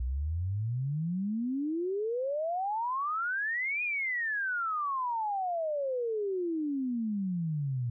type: exponential two-way sweep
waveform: sine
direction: up then down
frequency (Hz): 59.1 to 2489 to 116.8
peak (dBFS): -29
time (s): 0-7.9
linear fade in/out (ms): 5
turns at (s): 3.83
effects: none